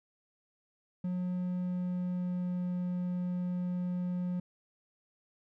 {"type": "tone with pitch glide", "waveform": "triangle", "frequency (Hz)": [180.5, 179.15], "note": ["F#3", "F3"], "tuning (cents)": [-43, 44], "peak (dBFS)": -29, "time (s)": [1.04, 4.4], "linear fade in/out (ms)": 5, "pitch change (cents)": -13, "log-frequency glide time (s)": [1.36, 2.73], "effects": []}